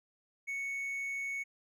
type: tone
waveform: triangle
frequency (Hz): 2217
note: C#7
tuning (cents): 0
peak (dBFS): -33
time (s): 0.47-1.44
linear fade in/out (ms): 20
effects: none